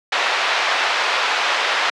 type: band-pass noise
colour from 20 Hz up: pink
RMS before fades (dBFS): -19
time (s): 0.12-1.9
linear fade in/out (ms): 5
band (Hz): 820 to 3800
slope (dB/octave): 12
effects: high-pass 400 Hz 12 dB/octave + low-pass 6000 Hz 12 dB/octave